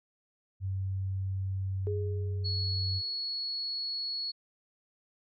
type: tone with pitch glide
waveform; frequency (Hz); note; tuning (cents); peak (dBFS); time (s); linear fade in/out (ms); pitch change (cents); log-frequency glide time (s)
sine; 95.7 to 95.04; G2 to F#2; -41 to +47; -30; 0.6-3.02; 50; -12; 1.68-2.4
type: tone with exponential decay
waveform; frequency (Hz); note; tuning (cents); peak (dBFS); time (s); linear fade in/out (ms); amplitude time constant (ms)
sine; 415.3; G#4; 0; -31; 1.87-3.25; 0; 300
type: tone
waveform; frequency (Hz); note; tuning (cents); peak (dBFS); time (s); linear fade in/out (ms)
sine; 4363; C#8; -28; -32; 2.44-4.32; 20
effects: none